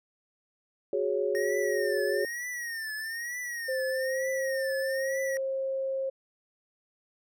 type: chord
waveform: sine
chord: F# suspended second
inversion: none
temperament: equal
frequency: 370 / 415.3 / 554.4 Hz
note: F#4 / G#4 / C#5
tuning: 0 / 0 / 0 cents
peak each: -31 / -29 / -30 dBFS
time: 0.93-2.25 s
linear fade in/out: 2 ms
type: tone with vibrato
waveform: square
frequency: 1847 Hz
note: A#6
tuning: 16 cents flat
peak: -34 dBFS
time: 1.35-5.37 s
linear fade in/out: 0 ms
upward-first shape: triangle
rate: 1.1 Hz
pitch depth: 130 cents each way
type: tone with pitch glide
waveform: sine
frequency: 523.3 to 534.9 Hz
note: C5 to C5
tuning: 0 to +38 cents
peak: -28 dBFS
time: 3.68-6.1 s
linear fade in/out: 10 ms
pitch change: +38 cents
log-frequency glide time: 4.09-4.58 s
effects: none